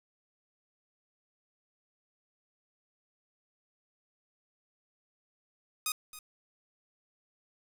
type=tone with echo; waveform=5% pulse; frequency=1244.5 Hz; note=D#6; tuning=in tune; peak=-18 dBFS; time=5.86-5.92 s; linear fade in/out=2 ms; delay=270 ms; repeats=1; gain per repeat=-15 dB; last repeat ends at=6.19 s; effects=9-bit